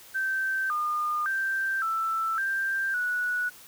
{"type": "tone with pitch steps", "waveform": "sine", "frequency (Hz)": [1554, 1215, 1568, 1327, 1578, 1471], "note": ["G6", "D#6", "G6", "E6", "G6", "F#6"], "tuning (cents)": [-16, -42, 0, 11, 11, -11], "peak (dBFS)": -25, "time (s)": [0.14, 3.5], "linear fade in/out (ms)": 20, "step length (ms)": 560, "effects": ["white hiss -50 dBFS RMS until 3.67 s"]}